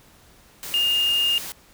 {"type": "tone in noise", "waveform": "sine", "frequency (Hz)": 2828, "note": "F7", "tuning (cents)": 21, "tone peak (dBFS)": -18, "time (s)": [0.74, 1.38], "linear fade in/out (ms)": 0, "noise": "white", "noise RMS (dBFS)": -34, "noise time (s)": [0.63, 1.52], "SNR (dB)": 13, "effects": ["pink hiss -53 dBFS RMS until 1.73 s"]}